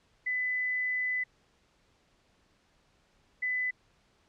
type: tone bursts at uneven times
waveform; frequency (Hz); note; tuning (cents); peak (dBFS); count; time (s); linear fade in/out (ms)
sine; 2003; B6; +24; -28; 2; 0.26-1.24 / 3.42-3.71; 10
effects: pink hiss -68 dBFS RMS until 4.28 s + low-pass 6000 Hz 12 dB/octave